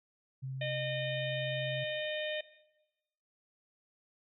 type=tone; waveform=sine; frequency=132.4 Hz; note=C3; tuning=21 cents sharp; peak=-36 dBFS; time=0.42-1.85 s; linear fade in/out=20 ms
type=harmonic tone; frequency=611 Hz; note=D#5; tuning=32 cents flat; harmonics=1 / 3 / 4 / 5 / 6; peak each=-36 / -41 / -42 / -43 / -44 dBFS; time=0.61-2.41 s; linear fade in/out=5 ms
effects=noise-tail reverb RT60 1.0 s tail -17 dB re dry